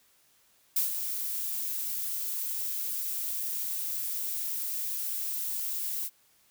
violet noise with ADSR envelope, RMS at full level -25 dBFS, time 0.76-6.1 s, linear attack 6 ms, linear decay 130 ms, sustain -8 dB, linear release 46 ms, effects white hiss -65 dBFS RMS until 6.5 s

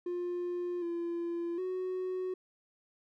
triangle tone with pitch steps, 353.2 / 341.4 / 369.8 Hz, F4 / F4 / F#4, +20 / -39 / -1 cents, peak -30 dBFS, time 0.06-2.34 s, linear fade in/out 5 ms, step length 760 ms, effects tanh soft clip ceiling -27 dBFS

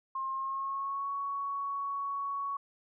sine tone with pitch glide, 1066 to 1116.4 Hz, C6 to C#6, +32 to +12 cents, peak -32 dBFS, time 0.15-2.57 s, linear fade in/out 5 ms, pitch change +80 cents, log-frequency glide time 0.32-1.11 s, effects none

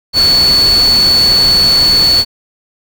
sine tone in noise, 4435 Hz, C#8, in tune, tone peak -6 dBFS, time 0.13-2.25 s, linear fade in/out 50 ms, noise pink, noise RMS -19 dBFS, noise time 0.13-2.25 s, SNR +10 dB, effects none

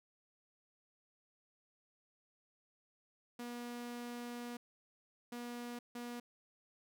sawtooth tone bursts at uneven times, 240.7 Hz, B3, 44 cents flat, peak -39 dBFS, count 3, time 3.39-4.57 / 5.32-5.79 / 5.95-6.2 s, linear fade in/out 5 ms, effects none

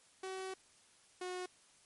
sawtooth tone pair in turn, 378.4 / 364 Hz, F#4 / F#4, +39 / -28 cents, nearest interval minor second, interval 67 cents, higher first, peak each -37 / -36 dBFS, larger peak second, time 0.23-0.54 / 1.21-1.46 s, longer first, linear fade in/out 5 ms, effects white hiss -66 dBFS RMS until 1.85 s + MP3 48 kbps

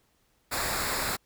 pink noise with comb filter, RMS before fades -30 dBFS, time 0.51-1.17 s, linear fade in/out 20 ms, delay 0.33 ms, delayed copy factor -0.65, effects pink hiss -69 dBFS RMS until 1.25 s

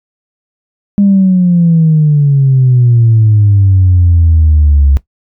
sine exponential sweep, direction down, 203.5 to 67.9 Hz, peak -3 dBFS, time 0.98-4.97 s, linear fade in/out 0 ms, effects noise-tail reverb RT60 0.1 s tail -17 dB re dry + tanh soft clip ceiling 0 dBFS

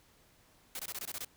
white noise bursts, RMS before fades -40 dBFS, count 8, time 0.75-1.248 s, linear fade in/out 2 ms, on 43 ms, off 22 ms, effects pink hiss -65 dBFS RMS until 1.36 s

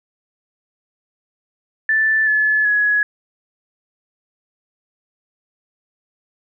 sine tone with pitch steps, 1760 / 1719.8 / 1680.5 Hz, A6 / A6 / G#6, 0 / -40 / +20 cents, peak -13 dBFS, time 1.89-3.03 s, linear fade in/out 2 ms, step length 380 ms, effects none

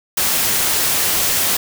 white noise, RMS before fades -17 dBFS, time 0.17-1.57 s, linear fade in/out 5 ms, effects none

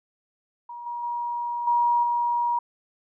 sine tone with level steps, 954 Hz, A#5, 40 cents sharp, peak -35 / -29 / -26 / -18 / -21 dBFS, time 0.69-2.59 s, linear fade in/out 5 ms, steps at 0.86 / 1.03 / 1.67 / 2.03 s, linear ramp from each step 5 ms, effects none

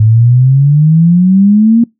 sine exponential sweep, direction up, 106.7 to 236.3 Hz, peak -3 dBFS, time 0-1.84 s, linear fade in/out 5 ms, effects noise-tail reverb RT60 0.2 s tail -25 dB re dry

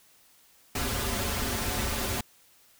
pink noise with comb filter, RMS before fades -30 dBFS, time 0.75-2.21 s, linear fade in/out 5 ms, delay 6.3 ms, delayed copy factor -0.8, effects white hiss -60 dBFS RMS until 2.79 s

